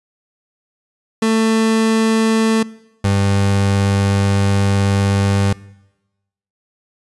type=tone pair in turn; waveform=30% pulse; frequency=222.5 / 99.11 Hz; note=A3 / G2; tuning=+20 / +20 cents; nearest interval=octave + major second; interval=1400 cents; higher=first; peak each=-10 dBFS; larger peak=neither; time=1.22-2.63 / 3.04-5.53 s; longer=second; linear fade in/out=5 ms; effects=noise-tail reverb RT60 1.0 s tail -22 dB re dry + resampled to 24000 Hz